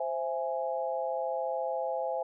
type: chord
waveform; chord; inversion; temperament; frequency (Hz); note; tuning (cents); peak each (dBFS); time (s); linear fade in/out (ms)
sine; C augmented; none; equal with one note detuned; 523.3 / 664.2 / 830.6; C5 / E5 / G#5; 0 / +13 / 0; -33 / -34 / -35; 0-2.23; 5
effects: none